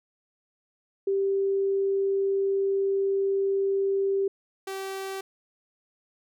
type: tone pair in turn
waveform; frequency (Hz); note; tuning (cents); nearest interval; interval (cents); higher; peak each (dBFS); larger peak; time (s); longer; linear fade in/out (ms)
sine / sawtooth; 392 / 386.4; G4 / G4; 0 / -25; unison; 25; first; -22 / -28; first; 1.07-4.28 / 4.67-5.21; first; 5
effects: none